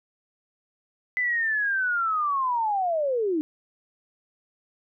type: linear sweep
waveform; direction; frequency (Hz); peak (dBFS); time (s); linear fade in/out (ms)
sine; down; 2020 to 293.7; -22; 1.17-3.41; 0
effects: none